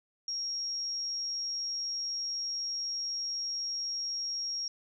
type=tone; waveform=sine; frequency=5588 Hz; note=F8; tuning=in tune; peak=-32 dBFS; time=0.28-4.68 s; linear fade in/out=2 ms; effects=none